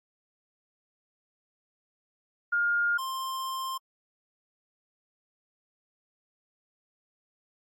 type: tone pair in turn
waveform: sine / square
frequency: 1415 / 1052.6 Hz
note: F6 / C6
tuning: +22 / +10 cents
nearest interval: perfect fourth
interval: 512 cents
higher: first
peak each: -23 / -32 dBFS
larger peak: first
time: 2.52-2.98 / 2.98-3.78 s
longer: second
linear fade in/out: 10 ms
effects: AAC 64 kbps